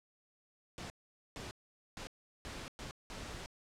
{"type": "noise bursts at uneven times", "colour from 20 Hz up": "pink", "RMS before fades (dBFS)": -45, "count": 6, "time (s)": [[0.78, 0.9], [1.36, 1.51], [1.97, 2.07], [2.45, 2.68], [2.79, 2.91], [3.1, 3.46]], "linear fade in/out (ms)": 0, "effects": ["low-pass 7000 Hz 12 dB/octave"]}